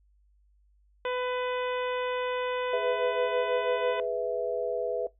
harmonic tone, 500 Hz, B4, 21 cents sharp, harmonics 1 / 2 / 3 / 4 / 5 / 6 / 7, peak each -29 / -35 / -39 / -41 / -43 / -45 / -46 dBFS, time 1.05-4 s, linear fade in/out 2 ms
sine chord, E major, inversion first, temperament equal, 415.3 / 493.9 / 659.3 Hz, G#4 / B4 / E5, 0 / 0 / 0 cents, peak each -34 / -30 / -31 dBFS, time 2.73-5.07 s, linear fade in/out 5 ms
effects noise-tail reverb RT60 0.2 s tail -22 dB re dry + added 50 Hz sine -61 dBFS peak until 5.19 s

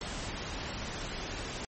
pink noise, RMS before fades -38 dBFS, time 0.01-1.65 s, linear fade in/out 2 ms, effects MP3 32 kbps

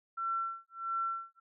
sine tone with tremolo, 1350 Hz, E6, 41 cents sharp, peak -30 dBFS, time 0.17-1.4 s, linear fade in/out 10 ms, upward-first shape sine, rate 1.5 Hz, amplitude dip 100%, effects none

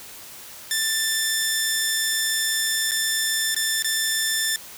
10% pulse tone with dropouts, 1773 Hz, A6, 13 cents sharp, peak -12 dBFS, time 0.71-4.56 s, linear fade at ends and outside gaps 1 ms, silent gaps 2.911-2.917 / 3.546-3.564 / 3.824-3.845 s, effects white hiss -41 dBFS RMS until 4.77 s

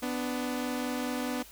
sawtooth tone pair together, 248.9 / 293.7 Hz, B3 / D4, +14 / 0 cents, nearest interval minor third, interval 286 cents, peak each -28 / -32 dBFS, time 0.02-1.43 s, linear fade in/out 10 ms, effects added 50 Hz sine -57 dBFS peak until 1.51 s + white hiss -52 dBFS RMS until 1.51 s

